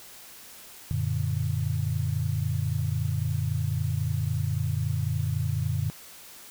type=chord; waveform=sine; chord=Gb augmented; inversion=none; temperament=equal with one note detuned; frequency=92.77 / 116.54 / 146.83 Hz; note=Gb2 / Bb2 / D3; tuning=+5 / 0 / 0 cents; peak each=-29 dBFS; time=0.91-5.9 s; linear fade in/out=0 ms; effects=white hiss -47 dBFS RMS until 6.5 s